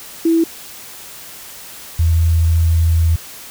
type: tone pair in turn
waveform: sine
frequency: 329.6 / 82.4 Hz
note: E4 / E2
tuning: 0 / 0 cents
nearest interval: 2 octaves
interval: 2400 cents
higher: first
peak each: -10 dBFS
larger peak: neither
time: 0.25-0.44 / 1.99-3.16 s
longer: second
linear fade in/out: 5 ms
effects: white hiss -35 dBFS RMS until 3.5 s